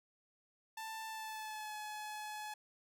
sawtooth tone with pitch glide, 886 to 849.9 Hz, A5 to G#5, +12 to +40 cents, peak -39 dBFS, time 0.77-2.54 s, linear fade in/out 5 ms, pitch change -72 cents, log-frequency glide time 1.07-1.76 s, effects none

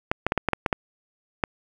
clicks, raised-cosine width 0.5 ms, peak -6 dBFS, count 9, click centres 0.115 / 0.266 / 0.321 / 0.377 / 0.487 / 0.533 / 0.662 / 0.728 / 1.438 s, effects 7-bit

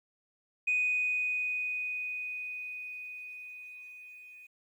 sine tone with level ramp, 2489 Hz, D#7, in tune, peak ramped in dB -24 to -49 dBFS, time 0.67-4.47 s, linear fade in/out 10 ms, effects tanh soft clip ceiling -21 dBFS + 11-bit

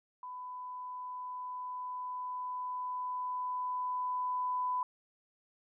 sine tone with level ramp, 1000 Hz, B5, 21 cents sharp, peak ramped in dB -41 to -30 dBFS, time 0.23-4.83 s, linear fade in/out 2 ms, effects none

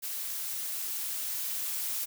blue noise with level ramp, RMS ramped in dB -36 to -33 dBFS, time 0.02-2.06 s, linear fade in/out 20 ms, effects none

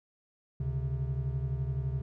triangle tone cluster, 70 / 130.5 / 142.3 Hz, C#2 / C3 / C#3, +18 / -4 / +46 cents, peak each -34 / -30 / -35 dBFS, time 0.6-2.02 s, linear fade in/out 5 ms, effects none

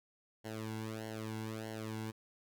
sawtooth tone with flanger, 110 Hz, A2, in tune, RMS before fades -42 dBFS, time 0.44-2.12 s, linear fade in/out 20 ms, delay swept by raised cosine 0.81 to 1.66 ms, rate 1.6 Hz, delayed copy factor -1, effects none

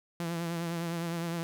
sawtooth tone with vibrato, 168.8 Hz, E3, 41 cents sharp, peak -28 dBFS, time 0.2-1.43 s, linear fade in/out 0 ms, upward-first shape triangle, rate 9.8 Hz, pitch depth 49 cents each way, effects none

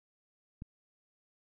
click, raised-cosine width 5 ms, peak -30 dBFS, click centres 0.621 s, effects none

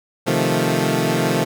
15% pulse chord, F dominant seventh, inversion second, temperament equal, 130.81 / 155.56 / 174.61 / 220 Hz, C3 / Eb3 / F3 / A3, 0 / 0 / 0 / 0 cents, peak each -16 dBFS, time 0.26-1.45 s, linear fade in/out 20 ms, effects none

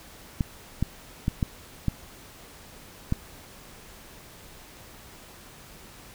clicks, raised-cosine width 5 ms, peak -11 dBFS, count 6, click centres 0.408 / 0.826 / 1.281 / 1.428 / 1.883 / 3.124 s, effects pink hiss -48 dBFS RMS until 6.14 s

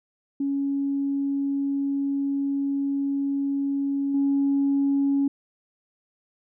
sine tone with level steps, 278.4 Hz, C#4, 8 cents sharp, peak -22 / -18 dBFS, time 0.4-5.28 s, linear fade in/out 5 ms, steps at 4.14 s, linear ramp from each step 5 ms, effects tanh soft clip ceiling -15 dBFS

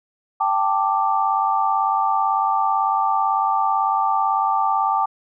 sine chord, G suspended second, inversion none, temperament just, 784 / 882 / 1176 Hz, G5 / A5 / D6, 0 / +4 / +2 cents, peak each -21 dBFS, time 0.4-5.06 s, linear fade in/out 10 ms, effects none

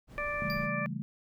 brown noise, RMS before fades -45 dBFS, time 0.07-0.69 s, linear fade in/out 50 ms
harmonic tone, 587.3 Hz, D5, in tune, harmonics 1 / 2 / 3 / 4, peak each -37 / -37 / -37 / -37 dBFS, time 0.18-0.86 s, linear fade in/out 0 ms
sine chord, A dominant seventh, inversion first, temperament just, 137.5 / 165 / 198 / 220 Hz, C#3 / E3 / G3 / A3, -14 / +2 / +18 / 0 cents, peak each -39 dBFS, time 0.42-1.02 s, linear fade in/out 0 ms
square tone with exponential decay, 4770 Hz, D8, 26 cents sharp, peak -36 dBFS, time 0.5-0.72 s, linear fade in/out 0 ms, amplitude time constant 46 ms
effects none

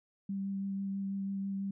sine tone with vibrato, 196 Hz, G3, in tune, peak -33 dBFS, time 0.29-1.71 s, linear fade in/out 5 ms, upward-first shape sine, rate 6.1 Hz, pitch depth 11 cents each way, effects none

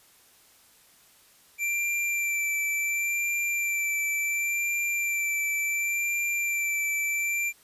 square tone with vibrato, 2349 Hz, D7, in tune, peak -26 dBFS, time 1.58-7.53 s, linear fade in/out 50 ms, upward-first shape sine, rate 0.7 Hz, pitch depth 18 cents each way, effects white hiss -58 dBFS RMS until 7.63 s + resampled to 32000 Hz

